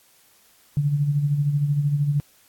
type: tone with tremolo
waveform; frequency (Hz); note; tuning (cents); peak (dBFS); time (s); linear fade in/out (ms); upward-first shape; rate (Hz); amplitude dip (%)
sine; 144.8; D3; -24; -16; 0.77-2.2; 0; sine; 13; 55
effects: white hiss -57 dBFS RMS until 2.48 s + AAC 64 kbps